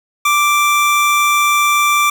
25% pulse tone, 1174.7 Hz, D6, in tune, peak -7 dBFS, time 0.25-2.1 s, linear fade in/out 5 ms, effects none

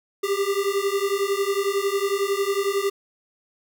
square beating tone pair, 391.9 / 402.9 Hz, G4 / G4, 0 / +48 cents, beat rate 11 Hz, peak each -25 dBFS, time 0.23-2.9 s, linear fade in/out 10 ms, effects none

